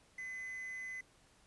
triangle tone with quantisation, 2025 Hz, B6, 43 cents sharp, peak -40 dBFS, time 0.18-1.01 s, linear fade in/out 5 ms, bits 10, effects pink hiss -67 dBFS RMS until 1.46 s + resampled to 24000 Hz

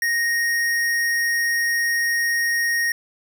sine tone with hard clipping, 1864.7 Hz, A#6, in tune, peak -20 dBFS, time 0.02-2.92 s, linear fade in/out 2 ms, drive 16 dB, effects none

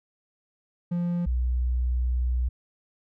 triangle / sine tone pair in turn, 174.1 / 61.67 Hz, F3 / B1, -5 / -2 cents, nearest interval octave + tritone, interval 1797 cents, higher first, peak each -22 dBFS, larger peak neither, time 0.91-1.26 / 1.26-2.49 s, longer second, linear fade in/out 10 ms, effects none

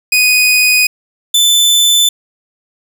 sawtooth tone pair in turn, 2489 / 3520 Hz, D#7 / A7, 0 / 0 cents, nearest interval tritone, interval 600 cents, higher second, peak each -4 dBFS, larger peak neither, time 0.12-0.87 / 1.34-2.09 s, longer neither, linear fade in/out 5 ms, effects none

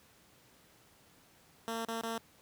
10% pulse tone with dropouts, 227.6 Hz, A#3, 41 cents flat, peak -27 dBFS, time 1.68-2.18 s, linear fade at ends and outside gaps 0 ms, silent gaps 1.85-1.883 / 2.012-2.035 s, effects pink hiss -63 dBFS RMS until 2.41 s + high-pass 80 Hz 12 dB/octave

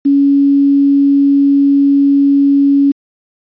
sine tone with quantisation, 280 Hz, C#4, 18 cents sharp, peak -6 dBFS, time 0.05-2.92 s, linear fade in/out 10 ms, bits 6, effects resampled to 11025 Hz

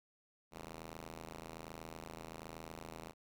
5% pulse ring-modulated tone, 81.2 Hz, E2, 26 cents flat, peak -33 dBFS, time 0.51-3.14 s, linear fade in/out 50 ms, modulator 189 Hz, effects none

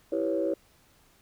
sine chord, C# half-diminished seventh, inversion first, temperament equal, 329.6 / 392 / 493.9 / 554.4 Hz, E4 / G4 / B4 / C#5, 0 / 0 / 0 / 0 cents, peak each -29 / -32 / -32 / -29 dBFS, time 0.12-0.54 s, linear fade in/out 5 ms, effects tanh soft clip ceiling -17 dBFS + pink hiss -62 dBFS RMS until 1.21 s

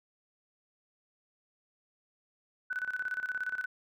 sine tone with tremolo, 1499 Hz, F#6, 22 cents sharp, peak -30 dBFS, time 2.7-3.66 s, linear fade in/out 10 ms, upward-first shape square, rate 17 Hz, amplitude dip 75%, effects none

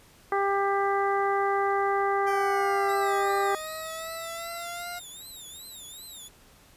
harmonic tone, 396.6 Hz, G4, 20 cents sharp, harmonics 1 / 2 / 3 / 4 / 5, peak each -27 / -27 / -29 / -35 / -36 dBFS, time 0.32-3.55 s, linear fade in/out 2 ms
20% pulse linear two-way sweep, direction down then up, 784 to 607 to 708 Hz, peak -30 dBFS, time 2.26-5 s, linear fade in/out 20 ms, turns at 3.31 s
15% pulse tone with vibrato, 3729 Hz, A#7, in tune, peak -35 dBFS, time 2.88-6.29 s, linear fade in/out 20 ms, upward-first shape triangle, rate 2.6 Hz, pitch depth 180 cents each way
effects pink hiss -56 dBFS RMS until 6.76 s + resampled to 32000 Hz

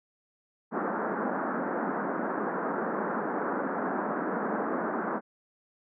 pink band-pass noise, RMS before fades -31 dBFS, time 0.71-5.21 s, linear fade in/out 50 ms, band 190 to 1600 Hz, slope 48 dB/octave, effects none

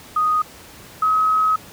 sine tone pair in turn, 1244 / 1274.5 Hz, D#6 / D#6, -1 / +41 cents, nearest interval unison, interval 42 cents, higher second, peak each -15 / -14 dBFS, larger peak second, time 0.16-0.42 / 1.02-1.56 s, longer second, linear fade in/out 5 ms, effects pink hiss -42 dBFS RMS until 1.72 s + high-pass 60 Hz 12 dB/octave

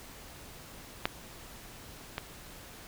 clicks, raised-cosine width 0.3 ms, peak -11 / -17 dBFS, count 2, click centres 1.055 / 2.181 s, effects pink hiss -49 dBFS RMS until 2.87 s

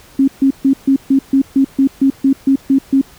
sine tone bursts, 270.8 Hz, C#4, 40 cents flat, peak -7 dBFS, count 13, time 0.19-3.014 s, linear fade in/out 5 ms, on 88 ms, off 140 ms, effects pink hiss -43 dBFS RMS until 3.18 s

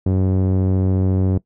sawtooth tone with low-pass filter, 94.1 Hz, F#2, 30 cents sharp, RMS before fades -17 dBFS, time 0.06-1.38 s, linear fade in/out 5 ms, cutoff 400 Hz, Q 0.97, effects noise-tail reverb RT60 0.1 s tail -20 dB re dry

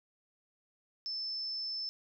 sine tone, 5274 Hz, E8, in tune, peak -35 dBFS, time 1.06-1.89 s, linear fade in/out 0 ms, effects none

